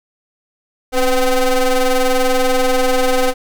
35% pulse ring-modulated tone, 257.2 Hz, C4, 30 cents flat, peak -7 dBFS, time 0.92-3.34 s, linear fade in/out 50 ms, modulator 247 Hz, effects none

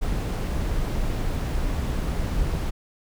brown noise, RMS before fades -25 dBFS, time 0.01-2.71 s, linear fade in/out 20 ms, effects none

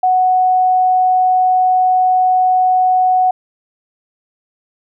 sine tone, 740 Hz, F#5, in tune, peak -9 dBFS, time 0.03-3.31 s, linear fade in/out 5 ms, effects none

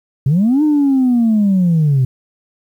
sine linear two-way sweep, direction up then down, 125.1 to 308.2 to 125.1 Hz, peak -8 dBFS, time 0.26-2.05 s, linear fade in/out 5 ms, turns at 0.63 s, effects tanh soft clip ceiling -7 dBFS + 8-bit

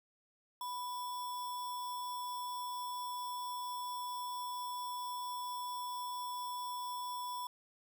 sine tone with sample-and-hold, 987.8 Hz, B5, in tune, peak -38 dBFS, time 0.61-7.47 s, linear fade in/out 2 ms, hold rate 4410 Hz, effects none

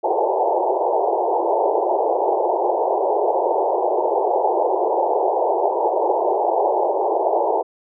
white band-pass noise, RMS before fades -19 dBFS, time 0.03-7.63 s, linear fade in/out 20 ms, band 350 to 920 Hz, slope 96 dB/octave, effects none

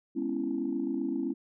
sine chord, C# minor seventh, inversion second, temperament just, 207.9 / 249.5 / 277.2 / 332.6 Hz, G#3 / B3 / C#4 / E4, +2 / +18 / 0 / +16 cents, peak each -38 / -34 / -32 / -33 dBFS, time 0.15-1.34 s, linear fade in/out 20 ms, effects tanh soft clip ceiling -20 dBFS

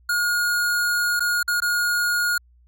square tone with dropouts, 1434 Hz, F6, 45 cents sharp, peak -20 dBFS, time 0.09-2.38 s, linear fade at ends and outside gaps 5 ms, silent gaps 1.196-1.204 / 1.43-1.478 / 1.603-1.62 s, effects added 60 Hz sine -52 dBFS peak until 2.67 s

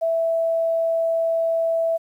sine tone, 659.3 Hz, E5, in tune, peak -18 dBFS, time 0.01-1.98 s, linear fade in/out 20 ms, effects 9-bit

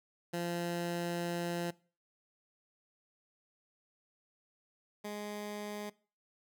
15% pulse tone pair in turn, 172.6 / 207.9 Hz, F3 / G#3, -20 / +2 cents, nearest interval minor third, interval 322 cents, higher second, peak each -28 / -33 dBFS, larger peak first, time 0.33-1.71 / 5.04-5.9 s, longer first, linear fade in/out 10 ms, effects noise-tail reverb RT60 0.4 s tail -22 dB re dry

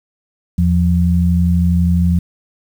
sine tone pair together, 82.4 / 174.61 Hz, E2 / F3, 0 / 0 cents, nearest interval octave + minor second, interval 1300 cents, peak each -13 dBFS, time 0.58-2.19 s, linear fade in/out 5 ms, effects 7-bit

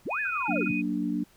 sine linear two-way sweep, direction up then down, 77.78 to 1767 to 77.78 Hz, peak -29 dBFS, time 0.05-0.72 s, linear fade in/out 20 ms, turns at 0.2 s
sine tone, 2489 Hz, D#7, in tune, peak -30 dBFS, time 0.1-0.82 s, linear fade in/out 20 ms
sine tone bursts, 1396.9 Hz, F6, in tune, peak -33 dBFS, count 9, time 0.25-0.682 s, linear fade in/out 5 ms, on 24 ms, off 27 ms
sine chord, Gb augmented, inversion none, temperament equal, 185 / 233.1 / 293.7 Hz, Gb3 / Bb3 / D4, 0 / 0 / 0 cents, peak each -32 / -31 / -29 dBFS, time 0.48-1.24 s, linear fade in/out 10 ms
effects pink hiss -60 dBFS RMS until 1.36 s

